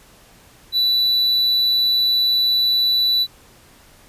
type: tone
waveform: triangle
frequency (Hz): 3963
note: B7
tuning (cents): +5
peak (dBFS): -13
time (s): 0.72-3.27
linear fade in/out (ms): 50
effects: pink hiss -49 dBFS RMS until 4.08 s + resampled to 32000 Hz

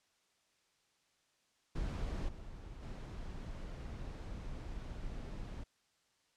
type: noise with level steps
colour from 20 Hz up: brown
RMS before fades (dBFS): -38 / -49 / -44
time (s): 1.75-5.64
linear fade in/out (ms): 10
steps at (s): 2.28 / 2.82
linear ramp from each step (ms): 10
effects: white hiss -75 dBFS RMS until 6.36 s + low-pass 7000 Hz 12 dB/octave

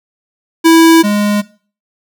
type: tone pair in turn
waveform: square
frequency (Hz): 328.1 / 206.7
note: E4 / G#3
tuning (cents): -8 / -8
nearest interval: minor sixth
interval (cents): 800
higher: first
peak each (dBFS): -4 / -11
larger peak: first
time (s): 0.64-1.03 / 1.03-1.42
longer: neither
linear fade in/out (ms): 20
effects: noise-tail reverb RT60 0.4 s tail -19 dB re dry

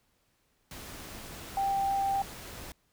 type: tone in noise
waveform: sine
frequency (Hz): 787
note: G5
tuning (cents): +7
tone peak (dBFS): -26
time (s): 1.57-2.22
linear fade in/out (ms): 2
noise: pink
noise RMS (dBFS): -44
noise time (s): 0.71-2.72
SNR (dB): +15
effects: pink hiss -72 dBFS RMS until 2.92 s

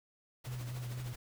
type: noise with tremolo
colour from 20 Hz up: pink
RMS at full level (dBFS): -48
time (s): 0.44-1.16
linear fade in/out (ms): 10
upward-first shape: sine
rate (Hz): 13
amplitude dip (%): 50
type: tone with vibrato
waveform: sine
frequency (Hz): 123.47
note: B2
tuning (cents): 0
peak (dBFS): -38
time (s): 0.47-1.13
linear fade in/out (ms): 0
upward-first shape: square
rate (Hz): 4.2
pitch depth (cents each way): 25
effects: none

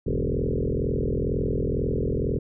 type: tone with frequency modulation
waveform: sine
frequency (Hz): 157.7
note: D#3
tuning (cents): +24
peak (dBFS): -22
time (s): 0.06-2.39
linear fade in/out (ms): 10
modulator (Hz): 42.1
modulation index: 7.5
effects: none

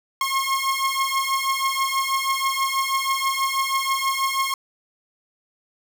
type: beating tone pair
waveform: sawtooth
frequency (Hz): 1075 / 1081.2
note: C6 / C#6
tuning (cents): +47 / -44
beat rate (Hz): 6.2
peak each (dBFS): -20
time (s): 0.21-4.54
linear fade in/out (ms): 2
effects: none

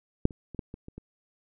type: clicks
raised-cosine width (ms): 3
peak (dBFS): -6 / -30 / -28 / -19 / -26 / -29 / -28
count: 7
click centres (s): 0.254 / 0.308 / 0.547 / 0.592 / 0.741 / 0.884 / 0.98
effects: none

